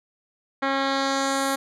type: tone with low-pass filter sweep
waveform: 10% pulse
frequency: 272.1 Hz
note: C#4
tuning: 32 cents flat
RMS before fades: -24 dBFS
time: 0.62-1.56 s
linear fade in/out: 10 ms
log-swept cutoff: 2500 to 12000 Hz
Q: 1.5
effects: none